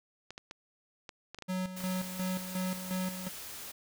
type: clicks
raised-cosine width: 0.2 ms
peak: -26 dBFS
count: 8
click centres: 0.306 / 0.379 / 0.511 / 1.092 / 1.346 / 1.387 / 1.423 / 1.806 s
type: tone with tremolo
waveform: square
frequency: 185 Hz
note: F#3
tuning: in tune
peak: -32 dBFS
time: 1.48-3.29 s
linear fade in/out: 20 ms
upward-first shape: square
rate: 2.8 Hz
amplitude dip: 65%
type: noise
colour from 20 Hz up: white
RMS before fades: -44 dBFS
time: 1.76-3.72 s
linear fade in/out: 10 ms
effects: none